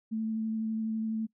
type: tone with vibrato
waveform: sine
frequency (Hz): 220.9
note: A3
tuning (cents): +7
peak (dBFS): -29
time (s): 0.11-1.27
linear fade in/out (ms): 20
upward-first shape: triangle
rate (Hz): 12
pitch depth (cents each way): 16
effects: noise-tail reverb RT60 0.1 s tail -23 dB re dry